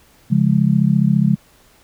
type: chord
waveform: sine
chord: Db major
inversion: none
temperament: just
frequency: 138.59 / 173.24 / 207.9 Hz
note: Db3 / F3 / Ab3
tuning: 0 / -14 / +2 cents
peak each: -16 dBFS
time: 0.3-1.36 s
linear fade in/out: 20 ms
effects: pink hiss -52 dBFS RMS until 1.83 s